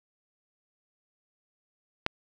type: click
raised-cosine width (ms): 0.3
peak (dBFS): -9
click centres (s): 2.064
effects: none